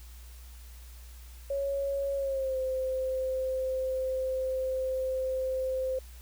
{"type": "tone with pitch glide", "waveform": "sine", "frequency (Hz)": [554.4, 520.3], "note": ["C#5", "C5"], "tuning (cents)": [0, -10], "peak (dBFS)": -28, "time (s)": [1.5, 5.99], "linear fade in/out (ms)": 5, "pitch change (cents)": -110, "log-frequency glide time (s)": [2.15, 2.58], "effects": ["added 60 Hz sine -45 dBFS peak until 6.21 s", "white hiss -56 dBFS RMS until 6.21 s"]}